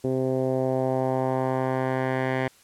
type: tone with low-pass filter sweep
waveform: 10% pulse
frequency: 130.5 Hz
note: C3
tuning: 4 cents flat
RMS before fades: -25 dBFS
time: 0.04-2.48 s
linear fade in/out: 5 ms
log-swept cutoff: 410 to 2100 Hz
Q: 1.7
effects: white hiss -56 dBFS RMS until 2.63 s + low-pass 11000 Hz 12 dB/octave